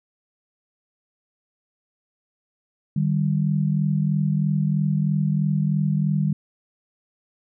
sine tone pair together, 152.5 / 195.59 Hz, D#3 / G3, -34 / -4 cents, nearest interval major third, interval 430 cents, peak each -20 / -23 dBFS, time 2.96-6.33 s, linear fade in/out 5 ms, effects none

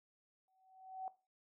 sine tone with exponential growth, 756 Hz, F#5, 37 cents sharp, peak -39 dBFS, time 0.48-1.08 s, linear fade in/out 1 ms, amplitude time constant 130 ms, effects noise-tail reverb RT60 0.3 s tail -17 dB re dry

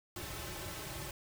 pink noise with comb filter, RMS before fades -43 dBFS, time 0.16-1.11 s, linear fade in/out 2 ms, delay 4.2 ms, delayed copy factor -0.95, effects none

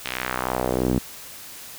sawtooth tone with band-pass filter sweep, 63.1 Hz, B1, 38 cents sharp, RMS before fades -25 dBFS, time 0.05-0.99 s, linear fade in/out 5 ms, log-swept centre 3100 to 240 Hz, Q 1.5, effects white hiss -40 dBFS RMS until 1.78 s

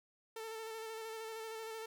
sawtooth tone with vibrato, 445.1 Hz, A4, 20 cents sharp, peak -39 dBFS, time 0.36-1.86 s, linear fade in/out 5 ms, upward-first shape square, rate 13 Hz, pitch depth 20 cents each way, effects none

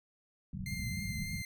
white low-pass noise, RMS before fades -39 dBFS, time 0.53-1.42 s, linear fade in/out 5 ms, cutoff 220 Hz, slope 96 dB/octave
sawtooth tone with vibrato, 2093 Hz, C7, in tune, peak -37 dBFS, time 0.66-1.45 s, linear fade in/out 2 ms, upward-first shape triangle, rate 3.4 Hz, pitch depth 15 cents each way
effects none

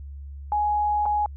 sine tone with dropouts, 835 Hz, G#5, 9 cents sharp, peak -20 dBFS, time 0.52-1.26 s, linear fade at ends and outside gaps 1 ms, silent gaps 1.056-1.061 s, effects added 70 Hz sine -35 dBFS peak until 1.36 s

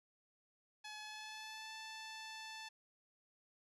10% pulse tone with pitch glide, 852 to 880 Hz, G#5 to A5, +44 to 0 cents, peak -39 dBFS, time 0.84-2.69 s, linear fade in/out 10 ms, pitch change +56 cents, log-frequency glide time 0.99-1.73 s, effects resampled to 24000 Hz

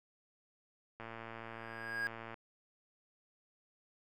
click train, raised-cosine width 0.5 ms, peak -31 dBFS, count 154, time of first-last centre 1-2.342 s, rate 114 Hz
triangle tone with exponential growth, 1633 Hz, G#6, 30 cents flat, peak -30 dBFS, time 1.33-2.07 s, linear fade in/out 0 ms, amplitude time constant 160 ms
effects none

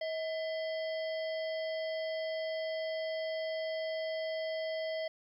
harmonic tone with a mistuned harmonic, 639 Hz, D#5, 46 cents sharp, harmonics 1 / 3 / 5 / 7 / 8, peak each -34 / -44 / -48 / -51 / -52 dBFS, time 0.01-5.08 s, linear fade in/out 5 ms, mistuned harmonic 3, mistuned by +81 cents, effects 12-bit

